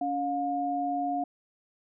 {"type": "tone pair together", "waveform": "sine", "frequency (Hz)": [282.7, 712.4], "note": ["C#4", "F5"], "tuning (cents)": [34, 34], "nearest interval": "octave + major third", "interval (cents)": 1600, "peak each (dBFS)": [-32, -28], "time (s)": [0.01, 1.24], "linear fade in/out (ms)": 5, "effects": []}